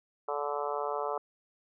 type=harmonic tone; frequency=145.3 Hz; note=D3; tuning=18 cents flat; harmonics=3 / 4 / 5 / 6 / 7 / 8 / 9; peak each=-36 / -37 / -38 / -39 / -39 / -40 / -41 dBFS; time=0.28-1.18 s; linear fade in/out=5 ms; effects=none